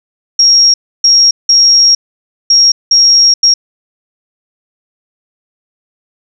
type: tone bursts at uneven times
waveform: sine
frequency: 5588 Hz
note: F8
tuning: in tune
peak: -3 dBFS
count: 6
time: 0.39-0.74 / 1.04-1.31 / 1.49-1.95 / 2.5-2.72 / 2.91-3.34 / 3.43-3.54 s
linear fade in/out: 5 ms
effects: none